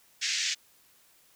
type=band-pass noise; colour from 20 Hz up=white; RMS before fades=-30 dBFS; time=0.21-0.55 s; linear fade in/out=20 ms; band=1700 to 6800 Hz; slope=48 dB/octave; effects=white hiss -62 dBFS RMS until 1.35 s